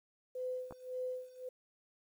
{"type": "tone with tremolo", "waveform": "sine", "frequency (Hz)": 507, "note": "B4", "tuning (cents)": 45, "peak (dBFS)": -35, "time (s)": [0.35, 1.49], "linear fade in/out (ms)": 5, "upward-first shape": "sine", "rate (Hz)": 1.8, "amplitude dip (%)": 90}
{"type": "clicks", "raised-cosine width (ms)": 1, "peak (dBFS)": -33, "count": 2, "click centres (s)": [0.709, 0.724]}
{"effects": ["11-bit"]}